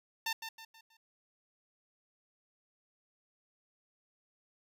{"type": "tone with echo", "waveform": "10% pulse", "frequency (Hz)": 898, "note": "A5", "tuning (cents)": 35, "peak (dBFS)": -24, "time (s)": [0.26, 0.33], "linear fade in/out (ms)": 5, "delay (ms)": 160, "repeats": 4, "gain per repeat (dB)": -8, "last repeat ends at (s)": 0.97, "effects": []}